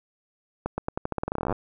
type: accelerating click train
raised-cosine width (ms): 1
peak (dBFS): -13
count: 21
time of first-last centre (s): 0.66-1.526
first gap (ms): 120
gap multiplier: 0.87
effects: none